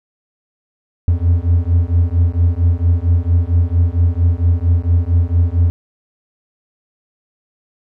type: beating tone pair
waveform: triangle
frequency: 83.8 / 88.2 Hz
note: E2 / F2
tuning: +29 / +18 cents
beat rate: 4.4 Hz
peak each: -12 dBFS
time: 1.08-5.7 s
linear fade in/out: 0 ms
effects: none